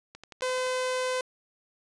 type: click train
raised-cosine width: 0.2 ms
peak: -27 dBFS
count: 7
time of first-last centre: 0.15-0.667 s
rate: 11.6 Hz
type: tone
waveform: sawtooth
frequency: 510 Hz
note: C5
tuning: 44 cents flat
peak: -23 dBFS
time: 0.42-1.21 s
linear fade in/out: 2 ms
effects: resampled to 22050 Hz